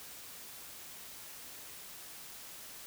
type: silence
effects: white hiss -49 dBFS RMS until 2.86 s